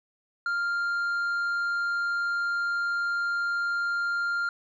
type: tone with tanh clipping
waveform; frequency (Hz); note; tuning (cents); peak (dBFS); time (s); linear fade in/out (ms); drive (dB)
sine; 1396.9; F6; 0; -26; 0.46-4.49; 2; 4
effects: none